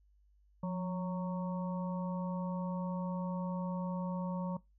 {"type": "harmonic tone with a mistuned harmonic", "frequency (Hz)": 185, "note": "F#3", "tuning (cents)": 0, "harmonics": [1, 3, 5, 6], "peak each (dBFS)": [-34, -43, -45, -49], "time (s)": [0.63, 4.57], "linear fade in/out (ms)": 5, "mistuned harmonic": 1, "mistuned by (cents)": -66, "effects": ["noise-tail reverb RT60 0.2 s tail -21 dB re dry", "added 50 Hz sine -64 dBFS peak until 4.78 s"]}